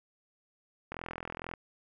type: click train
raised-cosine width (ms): 0.5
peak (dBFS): -23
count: 27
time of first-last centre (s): 0.92-1.538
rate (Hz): 42.1
effects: none